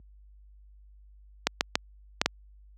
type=clicks; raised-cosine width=0.2 ms; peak=-4 dBFS; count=5; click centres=1.47 / 1.609 / 1.755 / 2.215 / 2.26 s; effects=added 50 Hz sine -32 dBFS peak until 2.77 s + high-pass 150 Hz 12 dB/octave